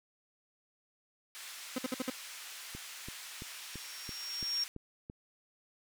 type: band-pass noise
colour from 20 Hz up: pink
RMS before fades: -47 dBFS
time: 1.35-4.68 s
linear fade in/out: 0 ms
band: 1800 to 13000 Hz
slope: 12 dB/octave
type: tone bursts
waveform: 30% pulse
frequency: 256.5 Hz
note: C4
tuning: 34 cents flat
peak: -29 dBFS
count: 5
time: 1.76-2.101 s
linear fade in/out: 5 ms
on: 25 ms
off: 54 ms
type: click train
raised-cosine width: 3 ms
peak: -31 dBFS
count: 8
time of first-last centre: 2.75-5.099 s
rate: 2.98 Hz
type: tone with exponential growth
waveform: sine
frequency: 5560 Hz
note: F8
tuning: 9 cents flat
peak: -29 dBFS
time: 3.26-4.64 s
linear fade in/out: 5 ms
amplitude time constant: 300 ms
effects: none